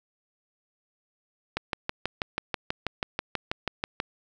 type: click train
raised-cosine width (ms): 0.3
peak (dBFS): -11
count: 16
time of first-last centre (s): 1.57-4.001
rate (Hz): 6.17
effects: none